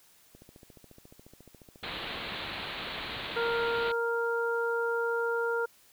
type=click train; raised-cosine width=2 ms; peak=-38 dBFS; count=48; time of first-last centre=0.35-3.66 s; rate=14.2 Hz
type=low-pass noise; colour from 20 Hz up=white; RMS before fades=-38 dBFS; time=1.83-3.92 s; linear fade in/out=5 ms; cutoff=4200 Hz; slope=96 dB/octave
type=harmonic tone; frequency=466.2 Hz; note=A#4; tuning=in tune; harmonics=1 / 2 / 3; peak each=-29 / -36 / -32 dBFS; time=3.36-5.66 s; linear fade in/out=10 ms
effects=white hiss -61 dBFS RMS until 5.92 s